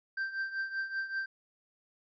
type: tone with tremolo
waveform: triangle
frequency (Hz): 1568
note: G6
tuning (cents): 0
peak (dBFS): -28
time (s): 0.17-1.26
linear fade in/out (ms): 5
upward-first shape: triangle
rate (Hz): 5.2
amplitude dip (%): 80
effects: resampled to 16000 Hz